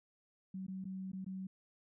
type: tone with dropouts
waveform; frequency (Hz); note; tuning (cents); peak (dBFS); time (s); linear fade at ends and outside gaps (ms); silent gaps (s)
sine; 189.2; F#3; +39; -40; 0.54-1.47; 5; 0.667-0.681 / 0.843-0.852 / 1.118-1.131 / 1.246-1.263
effects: none